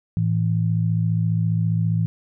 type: tone pair together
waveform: sine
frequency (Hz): 110 / 164.81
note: A2 / E3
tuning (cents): 0 / 0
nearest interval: perfect fifth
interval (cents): 700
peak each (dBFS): -20 / -21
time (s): 0.17-2.06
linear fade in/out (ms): 0
effects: none